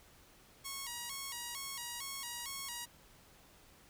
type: tone with vibrato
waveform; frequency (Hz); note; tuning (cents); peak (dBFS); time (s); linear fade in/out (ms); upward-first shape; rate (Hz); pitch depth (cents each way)
5% pulse; 1024; C6; -38; -29; 0.64-2.86; 20; square; 2.2; 120
effects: pink hiss -62 dBFS RMS until 3.89 s